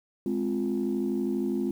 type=chord; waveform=sine; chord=F minor; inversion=first; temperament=just; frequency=209.5 / 261.9 / 349.2 Hz; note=Ab3 / C4 / F4; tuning=+15 / +2 / 0 cents; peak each=-29 dBFS; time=0.26-1.71 s; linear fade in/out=2 ms; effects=tanh soft clip ceiling -19 dBFS + 9-bit